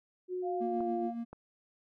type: tone with pitch glide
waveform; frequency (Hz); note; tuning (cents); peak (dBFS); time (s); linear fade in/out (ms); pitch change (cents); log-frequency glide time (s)
sine; 364.6 to 347.3; F#4 to F4; -25 to -10; -33; 0.28-1.11; 50; -85; 0.58-0.9
type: tone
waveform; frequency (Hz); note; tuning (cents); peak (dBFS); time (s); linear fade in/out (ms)
sine; 701; F5; +6; -35; 0.42-1.15; 50
type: tone with tremolo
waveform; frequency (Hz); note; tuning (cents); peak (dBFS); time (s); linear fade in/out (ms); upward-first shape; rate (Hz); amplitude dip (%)
triangle; 233.1; A#3; 0; -32; 0.6-1.25; 20; sine; 7.1; 45
type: clicks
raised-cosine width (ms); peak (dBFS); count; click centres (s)
1; -32; 2; 0.806 / 1.33
effects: none